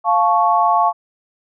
sine chord, F augmented, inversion none, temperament equal with one note detuned, 698.5 / 871.9 / 1108.7 Hz, F5 / A5 / C#6, 0 / -16 / 0 cents, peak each -16 dBFS, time 0.04-0.93 s, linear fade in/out 50 ms, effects none

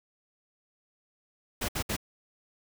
pink noise bursts, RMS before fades -31 dBFS, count 3, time 1.61-1.966 s, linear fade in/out 10 ms, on 76 ms, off 64 ms, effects none

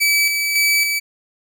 sawtooth tone with tremolo, 2298 Hz, D7, 38 cents flat, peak -10 dBFS, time 0-1 s, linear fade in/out 20 ms, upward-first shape square, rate 1.8 Hz, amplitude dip 40%, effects none

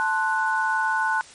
sine chord, F# diminished, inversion first, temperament equal, 880 / 1046.5 / 1480 Hz, A5 / C6 / F#6, 0 / 0 / 0 cents, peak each -24 / -28 / -23 dBFS, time 0-1.21 s, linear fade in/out 0 ms, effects white hiss -46 dBFS RMS until 1.34 s + MP3 48 kbps

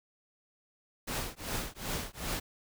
pink noise with tremolo, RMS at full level -33 dBFS, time 1.07-2.4 s, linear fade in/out 10 ms, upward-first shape triangle, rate 2.6 Hz, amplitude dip 100%, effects none

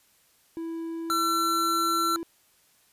triangle tone with pitch glide, 329.6 to 334 Hz, E4 to E4, 0 to +23 cents, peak -29 dBFS, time 0.57-2.23 s, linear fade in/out 0 ms, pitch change +23 cents, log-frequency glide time 0.87-1.87 s
square tone, 1350 Hz, E6, 41 cents sharp, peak -24 dBFS, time 1.1-2.16 s, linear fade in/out 0 ms
effects white hiss -63 dBFS RMS until 2.92 s + resampled to 32000 Hz

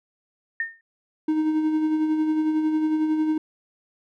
sine tone with exponential decay, 1824 Hz, A#6, 38 cents flat, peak -20 dBFS, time 0.6-0.81 s, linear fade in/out 2 ms, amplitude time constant 44 ms
triangle tone with tremolo, 311.1 Hz, D#4, in tune, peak -16 dBFS, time 1.28-3.38 s, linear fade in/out 5 ms, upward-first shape sine, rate 11 Hz, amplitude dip 40%
effects none

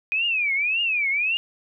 sine tone with vibrato, 2468 Hz, D#7, 15 cents flat, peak -20 dBFS, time 0.12-1.37 s, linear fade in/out 0 ms, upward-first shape triangle, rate 1.8 Hz, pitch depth 260 cents each way, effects none

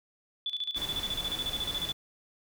sine tone with tremolo, 3465 Hz, A7, 27 cents flat, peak -29 dBFS, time 0.46-1.92 s, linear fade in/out 2 ms, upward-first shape square, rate 14 Hz, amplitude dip 75%
pink noise, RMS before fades -40 dBFS, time 0.75-1.93 s, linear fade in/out 20 ms
effects none

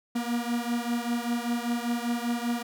45% pulse beating tone pair, 236 / 241.1 Hz, A#3 / B3, +22 / -41 cents, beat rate 5.1 Hz, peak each -29 / -31 dBFS, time 0.15-2.63 s, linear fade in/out 10 ms, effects none

